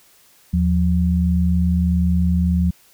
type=tone pair together; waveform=sine; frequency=79.11 / 177.6 Hz; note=D#2 / F3; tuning=+29 / +29 cents; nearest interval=octave + major second; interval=1400 cents; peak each=-17 dBFS; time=0.53-2.71 s; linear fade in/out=10 ms; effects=white hiss -53 dBFS RMS until 2.93 s